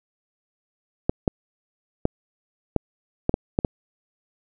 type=clicks; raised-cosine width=2 ms; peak=-5 dBFS; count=8; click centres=1.095 / 1.278 / 2.054 / 2.763 / 3.294 / 3.341 / 3.589 / 3.648 s; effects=none